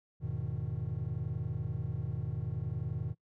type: chord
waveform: triangle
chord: E major seventh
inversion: none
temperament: just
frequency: 82.41 / 103.01 / 123.61 / 154.51 Hz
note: E2 / G#2 / B2 / D#3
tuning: 0 / -14 / +2 / -12 cents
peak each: -39 / -36 / -35 / -36 dBFS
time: 0.2-3.15 s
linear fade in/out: 50 ms
effects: noise-tail reverb RT60 0.1 s tail -22 dB re dry + tanh soft clip ceiling -26 dBFS